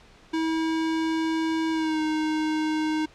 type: tone with pitch glide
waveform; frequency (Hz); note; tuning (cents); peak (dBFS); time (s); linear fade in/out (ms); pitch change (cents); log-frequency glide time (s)
square; 322.3 to 310.6; E4 to D#4; -39 to -3; -24; 0.33-3.06; 10; -64; 1.71-2.01
effects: pink hiss -53 dBFS RMS until 3.14 s + low-pass 5000 Hz 12 dB/octave